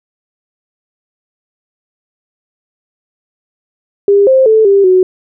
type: tone with pitch steps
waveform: sine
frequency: 402 / 526 / 438.8 / 396.5 / 370.1 Hz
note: G4 / C5 / A4 / G4 / F#4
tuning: +44 / +9 / -5 / +20 / 0 cents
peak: -4 dBFS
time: 4.08-5.03 s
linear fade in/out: 2 ms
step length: 190 ms
effects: none